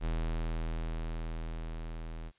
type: tone with level ramp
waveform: square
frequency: 40.68 Hz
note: E1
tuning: 22 cents flat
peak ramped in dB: -30 to -40 dBFS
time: 0-2.32 s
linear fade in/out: 50 ms
effects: white hiss -71 dBFS RMS until 2.38 s + resampled to 8000 Hz